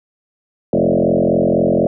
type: tone with frequency modulation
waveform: sine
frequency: 392 Hz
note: G4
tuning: in tune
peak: -11 dBFS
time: 0.73-1.87 s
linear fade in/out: 2 ms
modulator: 44 Hz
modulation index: 5.4
effects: none